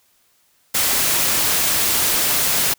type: noise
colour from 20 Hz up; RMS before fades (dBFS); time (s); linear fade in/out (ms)
white; -18; 0.74-2.74; 10
effects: white hiss -60 dBFS RMS until 2.78 s